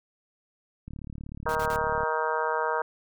click train, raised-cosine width 5 ms, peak -27 dBFS, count 43, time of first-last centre 0.88-2.034 s, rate 36.4 Hz
harmonic tone, 157.3 Hz, D#3, 19 cents sharp, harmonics 3 / 4 / 5 / 6 / 7 / 8 / 9 / 10, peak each -31 / -33 / -38 / -29 / -36 / -34 / -37 / -34 dBFS, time 1.46-2.82 s, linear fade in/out 2 ms
pink noise bursts, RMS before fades -39 dBFS, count 3, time 1.49-1.761 s, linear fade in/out 0 ms, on 61 ms, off 44 ms
effects none

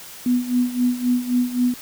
sine tone with tremolo, 246.9 Hz, B3, in tune, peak -14 dBFS, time 0.26-1.74 s, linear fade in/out 2 ms, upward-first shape sine, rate 3.8 Hz, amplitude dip 80%, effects white hiss -39 dBFS RMS until 1.81 s

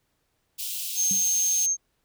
white high-pass noise, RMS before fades -32 dBFS, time 0.58-1.67 s, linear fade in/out 20 ms, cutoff 2700 Hz, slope 48 dB/octave
sine tone, 6390 Hz, G8, 32 cents sharp, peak -21 dBFS, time 0.95-1.77 s, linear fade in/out 50 ms
sine tone with exponential decay, 190.6 Hz, G3, 48 cents flat, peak -28 dBFS, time 1.11-1.28 s, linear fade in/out 0 ms, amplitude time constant 36 ms
effects pink hiss -73 dBFS RMS until 2.04 s

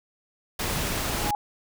pink noise, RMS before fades -28 dBFS, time 0.59-1.31 s, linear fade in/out 5 ms
sine tone with exponential growth, 831 Hz, G#5, 1 cent sharp, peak -21 dBFS, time 0.99-1.35 s, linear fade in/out 1 ms, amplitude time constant 78 ms
effects none

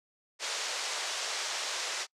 white band-pass noise, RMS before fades -35 dBFS, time 0.39-2.07 s, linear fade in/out 50 ms, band 460 to 6900 Hz, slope 24 dB/octave, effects noise-tail reverb RT60 0.1 s tail -26 dB re dry + low-pass 11000 Hz 12 dB/octave

